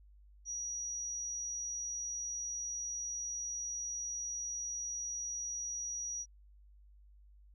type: tone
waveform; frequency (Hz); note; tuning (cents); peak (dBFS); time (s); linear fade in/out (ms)
sine; 5790; F#8; -38; -37; 0.45-6.26; 50
effects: added 50 Hz sine -57 dBFS peak until 7.54 s